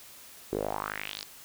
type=tone with band-pass filter sweep; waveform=sawtooth; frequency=51.5 Hz; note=G#1; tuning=14 cents flat; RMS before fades=-35 dBFS; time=0.52-1.24 s; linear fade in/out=5 ms; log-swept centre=370 to 5100 Hz; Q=4; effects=white hiss -50 dBFS RMS until 1.44 s